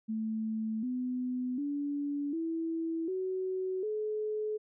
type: tone with pitch steps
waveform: sine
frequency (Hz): 220 / 251.3 / 287 / 327.7 / 374.3 / 427.5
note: A3 / B3 / D4 / E4 / F#4 / A4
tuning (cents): 0 / +30 / -40 / -10 / +20 / -50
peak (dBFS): -31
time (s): 0.08-4.58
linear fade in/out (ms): 20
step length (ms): 750
effects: none